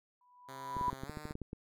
sine tone with exponential growth, 987.8 Hz, B5, in tune, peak -28 dBFS, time 0.21-0.9 s, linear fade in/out 2 ms, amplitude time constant 150 ms
5% pulse tone with pitch glide, 133.5 to 151.59 Hz, C3 to D#3, +35 to -45 cents, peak -36 dBFS, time 0.48-1.33 s, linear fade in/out 10 ms, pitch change +220 cents, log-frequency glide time 1.04-1.1 s
clicks, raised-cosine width 3 ms, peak -28 dBFS, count 12, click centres 0.767 / 0.812 / 0.882 / 0.93 / 1.035 / 1.096 / 1.172 / 1.254 / 1.309 / 1.354 / 1.417 / 1.531 s
effects none

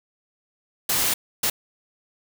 white noise bursts at uneven times, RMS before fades -22 dBFS, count 2, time 0.89-1.14 / 1.43-1.5 s, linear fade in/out 5 ms, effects none

